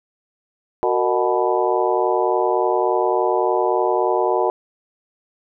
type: harmonic tone with a mistuned harmonic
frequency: 123.47 Hz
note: B2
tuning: in tune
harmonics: 3 / 4 / 5 / 6 / 7 / 8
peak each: -21 / -22 / -23 / -24 / -24 / -25 dBFS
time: 0.83-4.5 s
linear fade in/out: 0 ms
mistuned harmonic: 4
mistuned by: -120 cents
effects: none